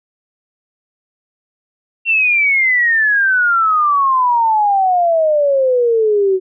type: exponential sweep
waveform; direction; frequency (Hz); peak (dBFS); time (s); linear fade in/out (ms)
sine; down; 2738 to 370; -10; 2.05-6.4; 50
effects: none